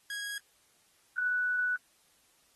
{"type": "tone pair in turn", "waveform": ["sawtooth", "sine"], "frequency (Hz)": [1649, 1481.4], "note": ["G#6", "F#6"], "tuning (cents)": [-13, 2], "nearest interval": "major second", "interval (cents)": 185, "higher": "first", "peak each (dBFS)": [-32, -27], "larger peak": "second", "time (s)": [[0.1, 0.38], [1.18, 1.76]], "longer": "second", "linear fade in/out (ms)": 2, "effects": ["white hiss -67 dBFS RMS until 2.55 s", "AAC 32 kbps"]}